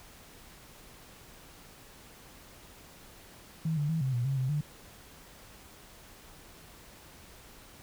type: tone with pitch steps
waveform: sine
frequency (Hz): 160.4 / 146.7 / 161.9 / 132 / 121.1 / 136.2 / 130 / 148.6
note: E3 / D3 / E3 / C3 / B2 / C#3 / C3 / D3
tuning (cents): -47 / -2 / -31 / +16 / -34 / -30 / -11 / +21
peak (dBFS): -27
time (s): 3.65-4.61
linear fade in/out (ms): 5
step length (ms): 120
effects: pink hiss -53 dBFS RMS until 7.82 s